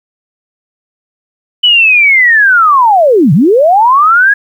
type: linear two-way sweep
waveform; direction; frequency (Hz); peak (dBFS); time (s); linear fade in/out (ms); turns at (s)
sine; down then up; 3002 to 130 to 1687; -3; 1.63-4.34; 10; 3.33
effects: 7-bit